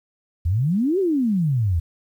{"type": "exponential two-way sweep", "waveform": "sine", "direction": "up then down", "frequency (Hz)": [77.78, 403.1, 77.78], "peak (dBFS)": -17, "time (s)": [0.45, 1.8], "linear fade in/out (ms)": 10, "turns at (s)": 0.99, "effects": ["9-bit"]}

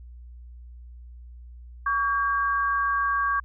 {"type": "tone pair together", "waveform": "sine", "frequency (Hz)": [1131.7, 1608], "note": ["C#6", "G6"], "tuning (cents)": [35, 44], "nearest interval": "tritone", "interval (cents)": 609, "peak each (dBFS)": [-23, -26], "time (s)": [1.86, 3.4], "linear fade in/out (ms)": 5, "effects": ["added 60 Hz sine -41 dBFS peak until 3.44 s"]}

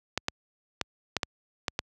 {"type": "clicks", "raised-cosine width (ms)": 0.2, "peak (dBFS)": -9, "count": 7, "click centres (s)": [0.176, 0.284, 0.813, 1.167, 1.232, 1.682, 1.791], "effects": ["high-pass 60 Hz 12 dB/octave"]}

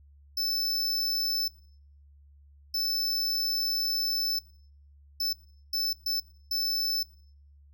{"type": "tone bursts at uneven times", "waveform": "square", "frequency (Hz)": 5274, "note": "E8", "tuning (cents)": 0, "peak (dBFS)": -27, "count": 6, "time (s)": [[0.37, 1.48], [2.74, 4.39], [5.2, 5.33], [5.73, 5.93], [6.06, 6.2], [6.51, 7.03]], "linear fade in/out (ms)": 5, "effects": ["noise-tail reverb RT60 0.6 s tail -21 dB re dry", "added 71 Hz sine -53 dBFS peak until 7.73 s"]}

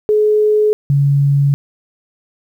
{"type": "tone pair in turn", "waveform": "sine", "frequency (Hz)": [424.6, 141], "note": ["G#4", "C#3"], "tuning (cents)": [38, 30], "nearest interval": "octave + perfect fifth", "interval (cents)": 1908, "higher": "first", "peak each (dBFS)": -9, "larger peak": "neither", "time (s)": [[0.09, 0.73], [0.9, 1.54]], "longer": "neither", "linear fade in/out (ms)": 0, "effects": ["8-bit"]}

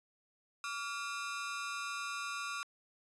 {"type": "ring-modulated tone", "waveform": "sawtooth", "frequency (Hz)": 1274, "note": "D#6", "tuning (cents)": 41, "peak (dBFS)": -31, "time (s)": [0.64, 2.63], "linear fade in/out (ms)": 0, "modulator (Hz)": 126, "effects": ["resampled to 22050 Hz"]}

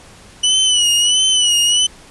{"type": "tone with vibrato", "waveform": "sawtooth", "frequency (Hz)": 2960, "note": "F#7", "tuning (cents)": 0, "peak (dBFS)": -8, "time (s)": [0.43, 1.87], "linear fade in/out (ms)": 10, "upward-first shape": "sine", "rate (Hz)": 1.5, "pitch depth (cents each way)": 64, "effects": ["pink hiss -42 dBFS RMS until 2.1 s", "resampled to 24000 Hz"]}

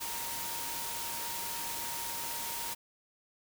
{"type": "tone in noise", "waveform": "sine", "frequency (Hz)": 932.3, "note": "A#5", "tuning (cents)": 0, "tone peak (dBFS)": -43, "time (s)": [0, 2.75], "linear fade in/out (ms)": 20, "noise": "white", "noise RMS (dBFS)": -38, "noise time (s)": [0, 2.75], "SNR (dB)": -8, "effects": []}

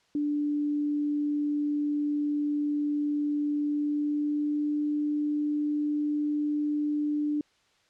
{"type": "tone with pitch glide", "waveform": "sine", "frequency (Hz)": [293.7, 296.6], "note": ["D4", "D4"], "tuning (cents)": [0, 17], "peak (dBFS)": -25, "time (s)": [0.15, 7.41], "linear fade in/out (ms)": 2, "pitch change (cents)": 17, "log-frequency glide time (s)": [3.61, 4.8], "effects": ["white hiss -66 dBFS RMS until 7.89 s", "low-pass 5000 Hz 12 dB/octave"]}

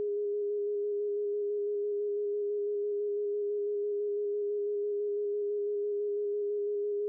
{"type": "tone with vibrato", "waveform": "sine", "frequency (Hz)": 411.4, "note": "G#4", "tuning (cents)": -16, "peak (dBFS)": -29, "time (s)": [0, 7.08], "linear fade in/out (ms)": 0, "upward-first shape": "square", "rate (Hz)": 6, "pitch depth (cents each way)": 14, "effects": []}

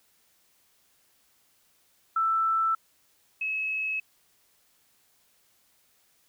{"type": "tone pair in turn", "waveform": "sine", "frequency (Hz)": [1326, 2577], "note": ["E6", "E7"], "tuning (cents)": [10, -40], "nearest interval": "octave", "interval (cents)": 1150, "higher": "second", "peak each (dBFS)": [-22, -27], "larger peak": "first", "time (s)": [[2.16, 2.75], [3.41, 4]], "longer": "neither", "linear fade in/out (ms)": 5, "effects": ["white hiss -66 dBFS RMS until 6.28 s"]}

